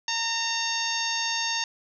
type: harmonic tone with a mistuned harmonic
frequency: 916 Hz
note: A#5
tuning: 31 cents flat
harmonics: 1 / 2 / 3 / 4 / 5 / 6 / 7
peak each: -33 / -33 / -33 / -33 / -33 / -33 / -33 dBFS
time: 0.08-1.64 s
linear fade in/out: 2 ms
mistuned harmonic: 6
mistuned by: -16 cents
effects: none